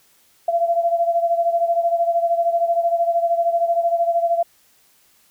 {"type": "beating tone pair", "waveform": "sine", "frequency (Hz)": [678, 691], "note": ["E5", "F5"], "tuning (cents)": [49, -19], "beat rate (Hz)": 13, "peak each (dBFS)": [-17, -22], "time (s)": [0.48, 4.43], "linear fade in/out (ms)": 5, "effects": ["white hiss -57 dBFS RMS until 5.3 s"]}